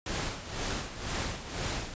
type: noise with tremolo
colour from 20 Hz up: pink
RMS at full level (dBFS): -32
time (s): 0.06-1.94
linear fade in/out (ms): 2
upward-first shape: sine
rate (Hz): 2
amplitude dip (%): 70
effects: resampled to 16000 Hz